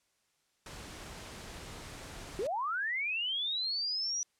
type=noise; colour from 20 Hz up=pink; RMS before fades=-46 dBFS; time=0.66-2.47 s; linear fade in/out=2 ms
type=linear sweep; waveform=sine; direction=up; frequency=351 to 5890 Hz; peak=-31 dBFS; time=2.39-4.23 s; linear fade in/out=0 ms
effects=white hiss -75 dBFS RMS until 4.39 s + low-pass 9000 Hz 12 dB/octave